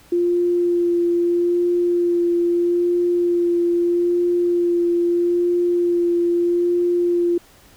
sine tone with vibrato, 347.9 Hz, F4, 7 cents flat, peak -15 dBFS, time 0.12-7.38 s, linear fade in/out 5 ms, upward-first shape sine, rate 0.78 Hz, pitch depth 13 cents each way, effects pink hiss -50 dBFS RMS until 7.76 s

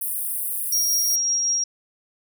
pink high-pass noise, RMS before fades -27 dBFS, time 0.01-1.16 s, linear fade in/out 5 ms, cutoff 9000 Hz, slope 96 dB/octave
sine tone with tremolo, 5630 Hz, F8, 13 cents sharp, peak -18 dBFS, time 0.72-1.64 s, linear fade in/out 5 ms, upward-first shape triangle, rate 5.4 Hz, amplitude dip 25%
effects none

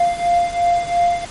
triangle beating tone pair, 696 / 698.9 Hz, F5 / F5, -6 / +1 cents, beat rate 2.9 Hz, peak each -14 / -17 dBFS, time 0-1.25 s, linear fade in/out 5 ms, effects pink hiss -34 dBFS RMS until 1.3 s + MP3 48 kbps

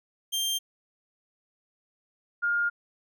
sawtooth / sine tone pair in turn, 3175 / 1414.3 Hz, G7 / F6, +21 / +21 cents, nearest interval octave + major second, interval 1400 cents, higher first, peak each -23 dBFS, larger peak neither, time 0.32-0.59 / 2.42-2.7 s, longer second, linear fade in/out 20 ms, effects none

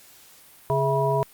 harmonic tone with a mistuned harmonic, 138.59 Hz, C#3, in tune, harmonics 1 / 3 / 5 / 7, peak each -25 / -25 / -25 / -25 dBFS, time 0.7-1.23 s, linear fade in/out 0 ms, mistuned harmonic 5, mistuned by -93 cents, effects white hiss -51 dBFS RMS until 1.33 s + Opus 48 kbps

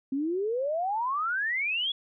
sine exponential sweep, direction up, 261.6 to 3421 Hz, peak -26 dBFS, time 0.12-1.92 s, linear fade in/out 5 ms, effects none

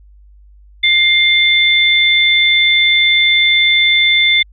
sine tone pair together, 2100 / 3532 Hz, C7 / A7, +6 / +6 cents, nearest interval major sixth, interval 900 cents, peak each -11 dBFS, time 0.83-4.43 s, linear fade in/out 10 ms, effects added 50 Hz sine -40 dBFS peak until 4.52 s

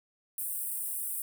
pink high-pass noise, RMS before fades -35 dBFS, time 0.38-1.22 s, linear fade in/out 2 ms, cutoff 8400 Hz, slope 96 dB/octave, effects none

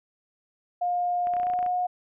sine tone with pitch glide, 710 to 722 Hz, F5 to F#5, +28 to -43 cents, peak -23 dBFS, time 0.81-1.87 s, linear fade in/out 10 ms, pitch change +29 cents, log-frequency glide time 1.33-1.48 s
clicks, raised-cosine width 0.5 ms, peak -26 dBFS, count 11, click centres 1.271 / 1.337 / 1.367 / 1.399 / 1.432 / 1.469 / 1.5 / 1.536 / 1.59 / 1.628 / 1.663 s
effects none

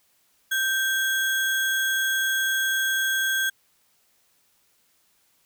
sine tone with sample-and-hold, 1568 Hz, G6, in tune, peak -21 dBFS, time 0.51-3.5 s, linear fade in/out 10 ms, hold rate 4900 Hz, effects white hiss -65 dBFS RMS until 5.45 s

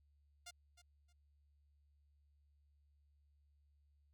5% pulse tone with echo, 704 Hz, F5, 14 cents sharp, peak -39 dBFS, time 0.46-0.51 s, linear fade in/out 10 ms, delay 310 ms, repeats 2, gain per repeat -13 dB, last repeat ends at 1.13 s, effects added 72 Hz sine -70 dBFS peak until 4.13 s

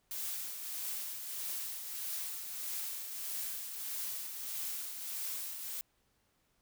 blue noise with tremolo, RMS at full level -38 dBFS, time 0.11-5.81 s, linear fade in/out 0 ms, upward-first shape triangle, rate 1.6 Hz, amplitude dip 50%, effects pink hiss -75 dBFS RMS until 6.61 s

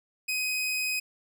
sawtooth tone, 2513 Hz, D#7, 17 cents sharp, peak -24 dBFS, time 0.28-1 s, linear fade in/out 10 ms, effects none

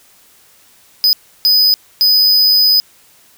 square tone bursts at uneven times, 4998 Hz, D#8, 7 cents sharp, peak -8 dBFS, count 3, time 1.04-1.13 / 1.45-1.74 / 2.01-2.8 s, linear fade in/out 0 ms, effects white hiss -48 dBFS RMS until 3.37 s

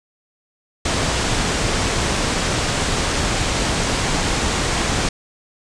pink low-pass noise, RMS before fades -20 dBFS, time 0.85-5.09 s, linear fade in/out 5 ms, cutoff 8800 Hz, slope 48 dB/octave, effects none

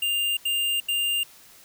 square tone bursts, 2800 Hz, F7, 4 cents sharp, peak -23 dBFS, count 3, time 0.02-1.234 s, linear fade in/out 5 ms, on 350 ms, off 82 ms, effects white hiss -51 dBFS RMS until 1.64 s

